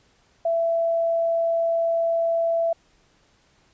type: tone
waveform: sine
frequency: 667 Hz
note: E5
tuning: 20 cents sharp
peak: -19 dBFS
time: 0.45-2.73 s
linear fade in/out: 5 ms
effects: pink hiss -61 dBFS RMS until 3.73 s + resampled to 16000 Hz